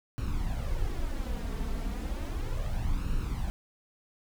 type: noise with flanger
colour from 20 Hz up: brown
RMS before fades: -31 dBFS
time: 0.18-3.5 s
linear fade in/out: 0 ms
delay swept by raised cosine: 0.72 to 4.52 ms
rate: 0.34 Hz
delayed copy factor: +0.65
effects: none